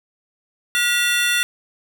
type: tone cluster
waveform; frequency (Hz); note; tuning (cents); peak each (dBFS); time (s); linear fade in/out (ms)
square; 1436 / 1940 / 2723 / 3511; F6 / B6 / F7 / A7; +48 / -31 / -44 / -4; -23; 0.75-1.43; 0
effects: none